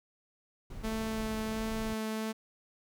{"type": "noise", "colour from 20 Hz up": "brown", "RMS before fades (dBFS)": -42, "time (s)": [0.7, 1.94], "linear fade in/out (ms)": 5}
{"type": "tone with vibrato", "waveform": "sawtooth", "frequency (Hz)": 220, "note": "A3", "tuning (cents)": 0, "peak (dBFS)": -29, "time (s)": [0.83, 2.33], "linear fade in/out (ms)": 20, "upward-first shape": "sine", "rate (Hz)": 1.4, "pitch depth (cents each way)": 10}
{"effects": []}